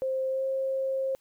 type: tone with pitch glide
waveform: sine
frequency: 526 to 533.3 Hz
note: C5 to C5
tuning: +9 to +33 cents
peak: -26 dBFS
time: 0.02-1.15 s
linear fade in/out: 0 ms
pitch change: +24 cents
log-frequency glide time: 0.29-0.44 s
effects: white hiss -68 dBFS RMS until 1.2 s